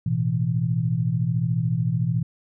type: chord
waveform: sine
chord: A suspended second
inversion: none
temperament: just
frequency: 110 / 123.75 / 165 Hz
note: A2 / B2 / E3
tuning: 0 / +4 / +2 cents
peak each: -28 / -23 / -24 dBFS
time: 0.06-2.23 s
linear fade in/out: 5 ms
effects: none